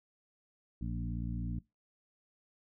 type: harmonic tone with a mistuned harmonic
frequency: 58.27 Hz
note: A#1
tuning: in tune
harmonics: 1 / 2 / 3 / 4 / 5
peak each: -38 / -40 / -41 / -43 / -47 dBFS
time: 0.81-1.59 s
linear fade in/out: 5 ms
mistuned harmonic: 4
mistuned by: -18 cents
effects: noise-tail reverb RT60 0.2 s tail -21 dB re dry